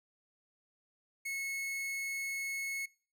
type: tone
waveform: 45% pulse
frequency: 2189 Hz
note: C#7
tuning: 22 cents flat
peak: -36 dBFS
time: 1.25-2.86 s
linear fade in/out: 10 ms
effects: noise-tail reverb RT60 0.4 s tail -22 dB re dry